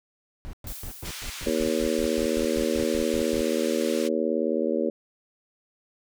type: noise bursts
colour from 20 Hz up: brown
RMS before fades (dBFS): -36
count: 16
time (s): 0.45-3.412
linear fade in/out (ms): 0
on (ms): 82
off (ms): 110
type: noise with exponential decay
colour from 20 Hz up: blue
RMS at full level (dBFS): -38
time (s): 0.67-3.02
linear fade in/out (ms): 0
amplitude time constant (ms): 510
type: band-pass noise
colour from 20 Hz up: pink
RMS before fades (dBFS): -38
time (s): 1.04-4.09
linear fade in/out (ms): 20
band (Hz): 1800 to 10000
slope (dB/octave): 12
type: harmonic tone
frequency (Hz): 79.1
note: D#2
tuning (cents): +29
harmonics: 3 / 4 / 5 / 6 / 7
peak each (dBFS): -29 / -29 / -29 / -29 / -29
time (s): 1.46-4.9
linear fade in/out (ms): 5
effects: none